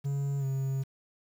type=tone with pitch glide; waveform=triangle; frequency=140 to 134.76 Hz; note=C#3 to C#3; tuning=+18 to -49 cents; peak=-26 dBFS; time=0.04-0.84 s; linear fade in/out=20 ms; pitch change=-67 cents; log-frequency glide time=0.39-0.45 s; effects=9-bit